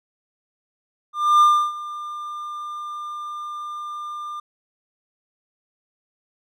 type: tone with ADSR envelope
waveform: triangle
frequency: 1199 Hz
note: D6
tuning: 36 cents sharp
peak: -8 dBFS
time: 1.13-4.4 s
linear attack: 280 ms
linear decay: 310 ms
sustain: -19 dB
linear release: 5 ms
effects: none